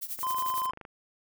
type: noise with tremolo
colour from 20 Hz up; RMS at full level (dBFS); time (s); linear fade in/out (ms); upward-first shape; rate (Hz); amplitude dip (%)
violet; -33; 0.01-0.67; 20; triangle; 11; 90
type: click train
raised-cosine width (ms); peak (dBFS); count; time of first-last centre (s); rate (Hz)
0.5; -29; 18; 0.19-0.851; 25.7
type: tone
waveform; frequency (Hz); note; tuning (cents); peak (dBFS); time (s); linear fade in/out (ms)
triangle; 1033; C6; -22; -26; 0.23-0.71; 2
effects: none